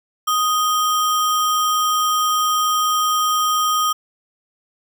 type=tone with sample-and-hold; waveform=sine; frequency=1244.5 Hz; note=D#6; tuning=in tune; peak=-15 dBFS; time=0.27-3.93 s; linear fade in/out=10 ms; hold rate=4410 Hz; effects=none